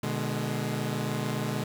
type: tone cluster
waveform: sawtooth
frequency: 122.9 / 149.6 / 209.6 Hz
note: B2 / D3 / G#3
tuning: -8 / +32 / +16 cents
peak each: -29 dBFS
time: 0.03-1.64 s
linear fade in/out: 5 ms
effects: 8-bit